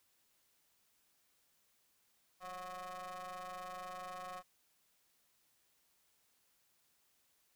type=ring-modulated tone; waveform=30% pulse; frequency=185 Hz; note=F#3; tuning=in tune; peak=-39 dBFS; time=2.4-4.43 s; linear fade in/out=50 ms; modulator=913 Hz; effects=white hiss -75 dBFS RMS until 7.55 s